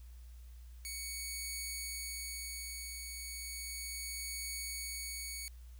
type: tone with tremolo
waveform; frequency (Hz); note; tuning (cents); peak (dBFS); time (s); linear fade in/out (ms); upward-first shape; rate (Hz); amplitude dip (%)
10% pulse; 2232; C#7; +11; -30; 0.85-5.48; 0; triangle; 0.34; 40
effects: added 60 Hz sine -49 dBFS peak until 5.79 s + white hiss -68 dBFS RMS until 5.79 s